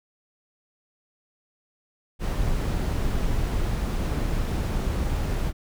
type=noise; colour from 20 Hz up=brown; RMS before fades=-25 dBFS; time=2.19-5.53 s; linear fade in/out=50 ms; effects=none